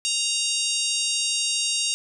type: harmonic tone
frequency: 932.3 Hz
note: A#5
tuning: in tune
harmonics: 3 / 4 / 5 / 6 / 7 / 8 / 9 / 10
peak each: -28 / -29 / -30 / -31 / -31 / -32 / -33 / -33 dBFS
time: 0.05-1.94 s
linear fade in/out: 0 ms
effects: none